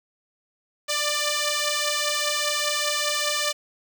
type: beating tone pair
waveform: 5% pulse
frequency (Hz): 589 / 594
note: D5 / D5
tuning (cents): +5 / +20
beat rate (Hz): 5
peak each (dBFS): -16 / -13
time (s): 0.88-3.53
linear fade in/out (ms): 20
effects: none